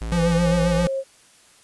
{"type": "tone", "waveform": "square", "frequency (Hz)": 56, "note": "A1", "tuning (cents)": 31, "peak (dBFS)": -27, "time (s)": [0.01, 0.87], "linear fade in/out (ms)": 5}
{"type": "tone with vibrato", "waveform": "square", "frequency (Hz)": 169.3, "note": "E3", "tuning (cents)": 46, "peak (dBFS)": -19, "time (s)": [0.12, 0.87], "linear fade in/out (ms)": 0, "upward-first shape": "sine", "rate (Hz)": 7.5, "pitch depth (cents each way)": 50}
{"type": "tone with pitch glide", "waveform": "sine", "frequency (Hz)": [509, 538], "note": ["C5", "C5"], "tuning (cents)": [-48, 48], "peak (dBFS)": -22, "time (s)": [0.14, 1.04], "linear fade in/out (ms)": 50, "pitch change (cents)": 96, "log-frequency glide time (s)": [0.33, 0.47]}
{"effects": ["white hiss -53 dBFS RMS until 1.63 s", "resampled to 24000 Hz"]}